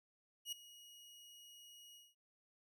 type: tone with ADSR envelope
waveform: sawtooth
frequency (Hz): 2893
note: F#7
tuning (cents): -40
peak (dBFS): -36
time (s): 0.45-2.15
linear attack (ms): 72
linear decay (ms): 8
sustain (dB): -18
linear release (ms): 200
effects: none